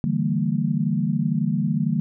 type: chord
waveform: sine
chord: E half-diminished seventh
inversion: third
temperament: equal with one note detuned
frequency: 146.83 / 164.81 / 196 / 228.8 Hz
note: D3 / E3 / G3 / Bb3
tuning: 0 / 0 / 0 / -32 cents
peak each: -25 dBFS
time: 0.04-2 s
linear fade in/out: 0 ms
effects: none